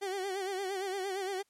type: tone with vibrato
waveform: 30% pulse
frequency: 385.1 Hz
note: G4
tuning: 31 cents flat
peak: -31 dBFS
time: 0.01-1.43 s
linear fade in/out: 20 ms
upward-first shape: sine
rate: 8.7 Hz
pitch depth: 81 cents each way
effects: white hiss -75 dBFS RMS until 1.49 s + low-pass 11000 Hz 12 dB/octave